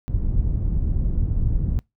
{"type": "low-pass noise", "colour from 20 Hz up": "pink", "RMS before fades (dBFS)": -21, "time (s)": [0.08, 1.79], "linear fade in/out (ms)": 0, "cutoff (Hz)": 120, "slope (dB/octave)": 12, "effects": ["noise-tail reverb RT60 0.2 s tail -26 dB re dry"]}